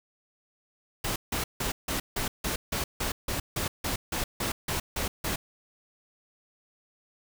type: noise bursts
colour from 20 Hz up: pink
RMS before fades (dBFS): -30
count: 16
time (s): 1.04-5.36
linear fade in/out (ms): 5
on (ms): 120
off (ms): 160
effects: none